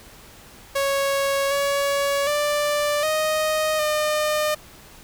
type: tone with pitch steps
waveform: sawtooth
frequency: 553 / 562 / 589 / 622 / 607 Hz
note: C#5 / C#5 / D5 / D#5 / D#5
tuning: -4 / +24 / +5 / -1 / -43 cents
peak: -16 dBFS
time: 0.75-4.55 s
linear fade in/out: 10 ms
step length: 760 ms
effects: pink hiss -46 dBFS RMS until 5.03 s